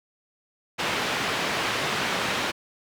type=band-pass noise; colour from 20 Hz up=white; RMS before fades=-27 dBFS; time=0.78-2.52 s; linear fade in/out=20 ms; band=110 to 2700 Hz; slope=12 dB/octave; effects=none